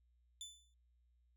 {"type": "tone with exponential decay", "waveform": "25% pulse", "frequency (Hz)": 3507, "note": "A7", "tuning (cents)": -6, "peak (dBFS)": -40, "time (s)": [0.41, 0.74], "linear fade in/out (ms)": 1, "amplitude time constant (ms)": 71, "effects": ["added 60 Hz sine -70 dBFS peak until 1.36 s"]}